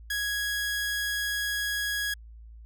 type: tone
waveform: sawtooth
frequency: 1661.2 Hz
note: G#6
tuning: in tune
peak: -24 dBFS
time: 0.1-2.14 s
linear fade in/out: 5 ms
effects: added 56 Hz sine -44 dBFS peak until 2.65 s